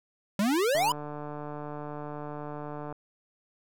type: exponential sweep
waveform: square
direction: up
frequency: 189.4 to 1032 Hz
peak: -24 dBFS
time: 0.39-0.92 s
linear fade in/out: 2 ms
type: click train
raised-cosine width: 1 ms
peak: -25 dBFS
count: 323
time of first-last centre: 0.75-2.926 s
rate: 148 Hz
effects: none